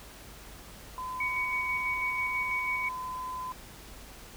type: tone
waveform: sine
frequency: 1017 Hz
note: C6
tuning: 50 cents flat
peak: -34 dBFS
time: 0.98-3.52 s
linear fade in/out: 0 ms
type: tone with tremolo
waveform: sine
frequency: 2243 Hz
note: C#7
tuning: 20 cents sharp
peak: -28 dBFS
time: 1.2-2.89 s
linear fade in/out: 5 ms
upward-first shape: square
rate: 6.1 Hz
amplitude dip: 30%
effects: added 50 Hz sine -52 dBFS peak until 4.36 s + pink hiss -49 dBFS RMS until 4.36 s